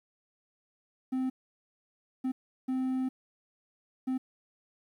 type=tone bursts at uneven times; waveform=triangle; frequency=259.3 Hz; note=C4; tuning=15 cents flat; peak=-26 dBFS; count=4; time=1.12-1.3 / 2.24-2.32 / 2.68-3.09 / 4.07-4.18 s; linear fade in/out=10 ms; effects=11-bit